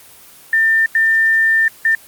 sine tone bursts at uneven times, 1800 Hz, A6, 39 cents sharp, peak -10 dBFS, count 3, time 0.53-0.86 / 0.95-1.68 / 1.85-1.95 s, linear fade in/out 2 ms, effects white hiss -42 dBFS RMS until 2.07 s + Opus 24 kbps

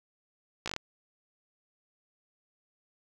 slowing click train, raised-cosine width 0.2 ms, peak -16 dBFS, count 6, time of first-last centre 0.66-0.764 s, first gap 16 ms, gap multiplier 1.13, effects none

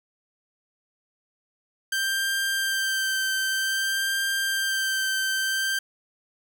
sawtooth tone with vibrato, 1570 Hz, G6, 2 cents sharp, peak -20 dBFS, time 1.92-5.79 s, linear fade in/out 5 ms, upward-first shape sine, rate 0.53 Hz, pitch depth 18 cents each way, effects 8-bit

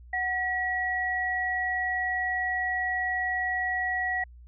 sine tone pair together, 740 / 1924.9 Hz, F#5 / B6, 0 / -45 cents, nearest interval octave + perfect fourth, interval 1655 cents, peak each -31 / -27 dBFS, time 0.13-4.24 s, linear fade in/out 5 ms, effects added 60 Hz sine -46 dBFS peak until 4.47 s

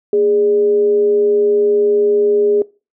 sine tone with frequency modulation, 412.5 Hz, G#4, 12 cents flat, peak -10 dBFS, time 0.13-2.62 s, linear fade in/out 2 ms, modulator 178 Hz, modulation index 0.24, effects noise-tail reverb RT60 0.3 s tail -21 dB re dry

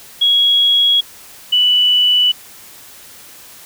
sine tone pair in turn, 3322 / 2968 Hz, G#7 / F#7, 0 / +5 cents, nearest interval major second, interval 195 cents, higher first, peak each -9 dBFS, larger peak neither, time 0.21-1.01 / 1.52-2.32 s, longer neither, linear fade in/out 10 ms, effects white hiss -39 dBFS RMS until 3.65 s

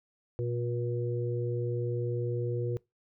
harmonic tone, 120 Hz, B2, 49 cents flat, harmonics 1 / 3 / 4, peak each -31 / -35 / -36 dBFS, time 0.39-2.77 s, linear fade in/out 0 ms, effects noise-tail reverb RT60 0.2 s tail -23 dB re dry

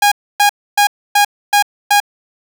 sawtooth tone bursts, 819 Hz, G#5, 24 cents flat, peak -4 dBFS, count 6, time 0.02-2.002 s, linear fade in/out 5 ms, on 97 ms, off 280 ms, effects none

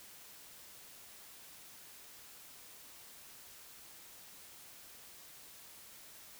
silence, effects white hiss -55 dBFS RMS until 6.39 s

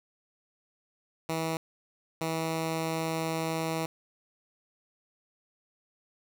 10% pulse tone bursts at uneven times, 161.9 Hz, E3, 31 cents flat, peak -21 dBFS, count 2, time 1.29-1.57 / 2.21-3.86 s, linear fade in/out 2 ms, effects none

